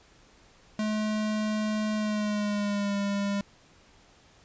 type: tone with pitch glide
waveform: square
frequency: 214.1 to 200.9 Hz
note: A3 to G3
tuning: -47 to +43 cents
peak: -27 dBFS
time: 0.79-3.41 s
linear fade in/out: 2 ms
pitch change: -110 cents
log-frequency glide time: 1.95-2.96 s
effects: pink hiss -58 dBFS RMS until 4.44 s + resampled to 16000 Hz